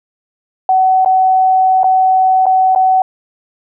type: tone with dropouts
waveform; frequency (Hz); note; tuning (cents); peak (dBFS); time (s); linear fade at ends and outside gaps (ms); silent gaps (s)
sine; 753; F#5; +30; -7; 0.69-3.02; 2; 1.048-1.059 / 1.833-1.842 / 2.457-2.465 / 2.75-2.759
effects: none

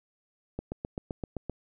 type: click train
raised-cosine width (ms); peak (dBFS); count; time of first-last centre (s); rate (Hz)
2; -20; 8; 0.59-1.497; 7.72
effects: none

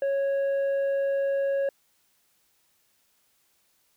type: tone with tanh clipping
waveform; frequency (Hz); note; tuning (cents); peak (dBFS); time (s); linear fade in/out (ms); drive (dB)
triangle; 552; C#5; -7; -24; 0.02-1.69; 2; 9
effects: white hiss -68 dBFS RMS until 3.96 s

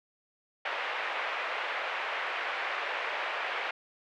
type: band-pass noise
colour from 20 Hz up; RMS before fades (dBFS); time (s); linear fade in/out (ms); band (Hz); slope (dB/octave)
white; -34; 0.65-3.71; 5; 510 to 2500; 24
effects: none

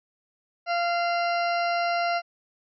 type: harmonic tone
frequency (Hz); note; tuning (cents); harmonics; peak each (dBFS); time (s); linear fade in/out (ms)
691; F5; -19; 1 / 2 / 3 / 4 / 6 / 7 / 8; -24 / -30 / -34 / -36 / -40 / -41 / -42; 0.66-2.22; 50
effects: none

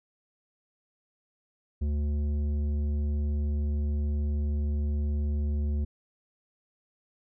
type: tone with tanh clipping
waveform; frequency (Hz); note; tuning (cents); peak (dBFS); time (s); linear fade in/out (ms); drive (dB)
sine; 73.42; D2; 0; -27; 1.81-5.85; 10; 10
effects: none

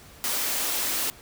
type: high-pass noise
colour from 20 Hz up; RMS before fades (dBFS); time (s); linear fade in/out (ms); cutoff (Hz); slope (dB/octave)
white; -27; 0.24-1.1; 0; 220; 48
effects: pink hiss -49 dBFS RMS until 1.21 s

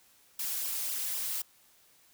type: noise with flanger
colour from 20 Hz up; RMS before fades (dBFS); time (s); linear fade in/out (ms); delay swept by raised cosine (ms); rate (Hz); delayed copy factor
blue; -34; 0.39-1.42; 5; 0.45 to 4.25; 3.9; -1
effects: white hiss -63 dBFS RMS until 2.13 s

